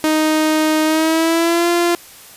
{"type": "tone with pitch glide", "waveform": "sawtooth", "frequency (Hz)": [311.1, 345.2], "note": ["D#4", "F4"], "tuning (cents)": [0, -20], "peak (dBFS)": -9, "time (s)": [0.04, 1.95], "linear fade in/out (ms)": 0, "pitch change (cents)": 180, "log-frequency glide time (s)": [0.84, 1.69], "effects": ["white hiss -40 dBFS RMS until 2.36 s", "resampled to 32000 Hz"]}